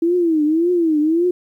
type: tone with vibrato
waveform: sine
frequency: 327 Hz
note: E4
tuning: 14 cents flat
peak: -13 dBFS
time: 0.02-1.31 s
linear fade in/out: 5 ms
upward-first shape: triangle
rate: 1.8 Hz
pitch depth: 180 cents each way
effects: 9-bit